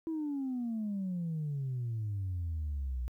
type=exponential sweep; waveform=sine; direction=down; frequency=329.6 to 59.3 Hz; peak=-31 dBFS; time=0.07-3.08 s; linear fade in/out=0 ms; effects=tanh soft clip ceiling -30 dBFS + 12-bit